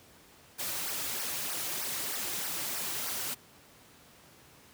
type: noise with flanger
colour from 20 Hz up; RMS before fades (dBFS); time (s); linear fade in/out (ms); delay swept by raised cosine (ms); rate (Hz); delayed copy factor
white; -35; 0.58-3.35; 20; 0.27 to 4.77; 3.2; -0.75
effects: pink hiss -57 dBFS RMS until 4.73 s + high-pass 80 Hz 12 dB/octave